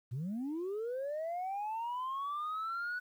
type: linear sweep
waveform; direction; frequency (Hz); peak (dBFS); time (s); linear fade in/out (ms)
sine; up; 110 to 1487; -33; 0.11-3; 20
effects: tanh soft clip ceiling -33 dBFS + 11-bit